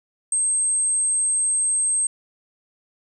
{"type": "tone", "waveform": "sine", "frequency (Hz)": 8372, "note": "C9", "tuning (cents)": 0, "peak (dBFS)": -18, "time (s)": [0.32, 2.07], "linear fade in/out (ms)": 2, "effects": ["10-bit"]}